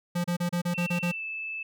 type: tone bursts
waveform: square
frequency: 174.8 Hz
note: F3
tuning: 2 cents sharp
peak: -26 dBFS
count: 8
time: 0.15-1.118 s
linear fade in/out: 10 ms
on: 93 ms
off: 32 ms
type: tone with pitch glide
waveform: sine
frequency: 2693 to 2625 Hz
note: E7 to E7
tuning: +36 to -8 cents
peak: -32 dBFS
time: 0.74-1.63 s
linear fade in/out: 5 ms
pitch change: -44 cents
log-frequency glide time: 1.06-1.23 s
effects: none